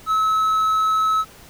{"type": "tone", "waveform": "triangle", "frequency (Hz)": 1293, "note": "E6", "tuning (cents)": -34, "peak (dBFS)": -14, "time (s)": [0.06, 1.25], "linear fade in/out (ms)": 50, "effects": ["pink hiss -45 dBFS RMS until 1.49 s"]}